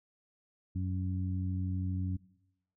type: harmonic tone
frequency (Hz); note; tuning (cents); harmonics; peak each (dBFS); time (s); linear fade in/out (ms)
92.5; F#2; 0; 1 / 2 / 3; -32 / -38 / -42; 0.75-2.17; 10
effects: noise-tail reverb RT60 0.9 s tail -22 dB re dry